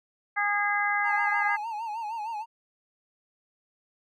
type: harmonic tone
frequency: 409.9 Hz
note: G#4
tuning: 23 cents flat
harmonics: 2 / 3 / 4 / 5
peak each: -29 / -31 / -28 / -29 dBFS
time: 0.36-1.57 s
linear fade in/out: 20 ms
type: tone with vibrato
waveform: triangle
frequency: 880 Hz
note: A5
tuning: in tune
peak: -29 dBFS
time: 1.03-2.46 s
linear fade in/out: 50 ms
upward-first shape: sine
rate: 6.5 Hz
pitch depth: 100 cents each way
effects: none